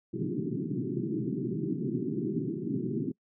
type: band-pass noise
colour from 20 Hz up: white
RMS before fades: -32 dBFS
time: 0.13-3.12 s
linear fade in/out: 10 ms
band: 120 to 390 Hz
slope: 96 dB/octave
effects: noise-tail reverb RT60 0.1 s tail -24 dB re dry